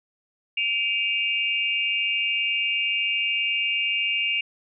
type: tone cluster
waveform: sine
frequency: 2323 / 2522 / 2794 Hz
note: D7 / D#7 / F7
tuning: -20 / +23 / 0 cents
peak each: -27 / -29 / -24 dBFS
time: 0.57-4.41 s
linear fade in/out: 5 ms
effects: none